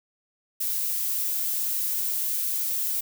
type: noise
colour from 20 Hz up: violet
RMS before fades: -27 dBFS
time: 0.6-3.01 s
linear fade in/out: 10 ms
effects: none